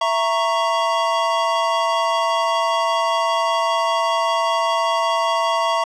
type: chord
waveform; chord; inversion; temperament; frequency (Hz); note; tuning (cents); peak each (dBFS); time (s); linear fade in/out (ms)
square; A# diminished; second; equal with one note detuned; 664.2 / 932.3 / 1108.7; E5 / A#5 / C#6; +13 / 0 / 0; -22; 0.01-5.84; 5
effects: low-pass 5000 Hz 12 dB/octave